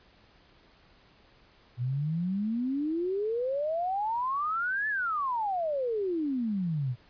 sine exponential two-way sweep, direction up then down, 117.8 to 1760 to 117.8 Hz, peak -27 dBFS, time 1.77-6.96 s, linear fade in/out 50 ms, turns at 4.88 s, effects pink hiss -60 dBFS RMS until 7.09 s + resampled to 11025 Hz

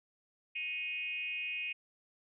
sine tone with frequency modulation, 2504 Hz, D#7, 10 cents sharp, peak -35 dBFS, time 0.55-1.73 s, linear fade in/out 10 ms, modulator 316 Hz, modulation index 0.72, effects none

